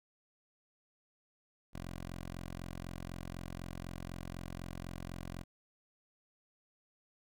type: tone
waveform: 10% pulse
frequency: 44 Hz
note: F1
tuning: 14 cents sharp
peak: -34 dBFS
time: 1.73-5.44 s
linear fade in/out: 20 ms
effects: none